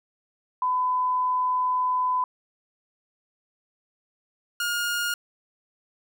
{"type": "tone pair in turn", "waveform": ["sine", "sawtooth"], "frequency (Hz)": [1006, 1422.7], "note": ["B5", "F6"], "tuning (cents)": [32, 32], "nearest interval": "tritone", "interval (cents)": 600, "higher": "second", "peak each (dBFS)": -21, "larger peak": "neither", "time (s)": [[0.62, 2.24], [4.6, 5.14]], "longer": "first", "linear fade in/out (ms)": 2, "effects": []}